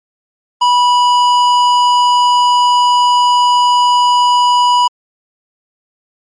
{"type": "tone with hard clipping", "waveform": "triangle", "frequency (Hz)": 980, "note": "B5", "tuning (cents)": -14, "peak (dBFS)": -9, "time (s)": [0.61, 4.88], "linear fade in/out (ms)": 10, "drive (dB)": 15, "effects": ["MP3 48 kbps"]}